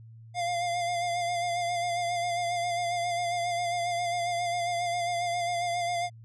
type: tone with vibrato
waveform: square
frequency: 698 Hz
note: F5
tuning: 1 cent flat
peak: -28 dBFS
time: 0.34-6.1 s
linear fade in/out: 50 ms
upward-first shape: sine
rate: 7.4 Hz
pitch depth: 33 cents each way
effects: added 113 Hz sine -46 dBFS peak until 6.24 s + resampled to 22050 Hz